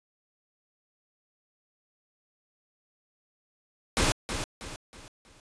pink noise with echo, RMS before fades -24 dBFS, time 3.97-4.12 s, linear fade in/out 0 ms, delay 320 ms, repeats 4, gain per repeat -8 dB, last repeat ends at 5.4 s, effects resampled to 22050 Hz

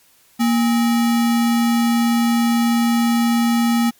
sine tone with sample-and-hold, 234.2 Hz, A#3, 8 cents sharp, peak -13 dBFS, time 0.39-3.91 s, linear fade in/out 20 ms, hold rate 1050 Hz, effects white hiss -54 dBFS RMS until 3.99 s + MP3 96 kbps

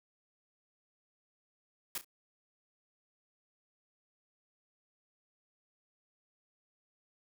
white noise with echo, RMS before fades -37 dBFS, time 1.95-1.98 s, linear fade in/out 2 ms, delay 33 ms, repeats 2, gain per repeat -12 dB, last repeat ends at 2.046 s, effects none

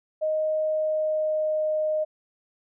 sine tone with pitch glide, 622.3 to 618 Hz, D#5 to D#5, 0 to -12 cents, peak -22 dBFS, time 0.21-2.05 s, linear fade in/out 20 ms, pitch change -12 cents, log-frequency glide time 0.61-1.66 s, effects none

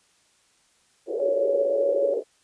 pink band-pass noise, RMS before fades -28 dBFS, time 1.06-2.24 s, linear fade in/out 50 ms, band 390 to 540 Hz, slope 48 dB/octave
sine tone, 559 Hz, C#5, 14 cents sharp, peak -21 dBFS, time 1.2-2.14 s, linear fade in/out 2 ms
effects white hiss -63 dBFS RMS until 2.43 s + resampled to 22050 Hz

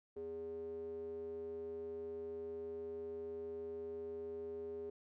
square tone with band-pass filter, 82.1 Hz, E2, 6 cents flat, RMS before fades -45 dBFS, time 0.16-4.9 s, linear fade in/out 5 ms, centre 410 Hz, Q 8.3, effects none

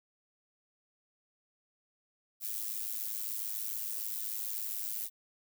violet noise with amplitude modulation, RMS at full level -34 dBFS, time 2.4-5.1 s, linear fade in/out 50 ms, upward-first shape sine, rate 107 Hz, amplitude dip 75%, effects none

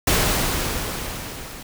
pink noise with level ramp, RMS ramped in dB -17 to -37 dBFS, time 0.07-1.63 s, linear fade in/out 5 ms, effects none

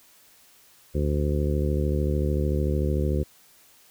harmonic tone, 73.42 Hz, D2, in tune, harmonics 1 / 2 / 3 / 4 / 5 / 6 / 7, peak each -24 / -28 / -32 / -35 / -31 / -35 / -34 dBFS, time 0.94-3.24 s, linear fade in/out 20 ms, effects white hiss -56 dBFS RMS until 3.9 s

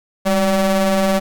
35% pulse ring-modulated tone, 190 Hz, F#3, 46 cents sharp, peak -9 dBFS, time 0.25-1.2 s, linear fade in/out 20 ms, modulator 389 Hz, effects none

